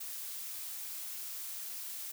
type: noise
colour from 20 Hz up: blue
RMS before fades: -42 dBFS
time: 0-2.12 s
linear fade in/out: 10 ms
effects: none